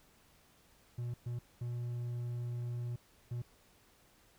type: tone bursts at uneven times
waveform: triangle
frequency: 120.5 Hz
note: B2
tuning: 42 cents flat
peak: -34 dBFS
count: 4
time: 0.98-1.14 / 1.26-1.39 / 1.61-2.96 / 3.31-3.42 s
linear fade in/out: 5 ms
effects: pink hiss -66 dBFS RMS until 4.38 s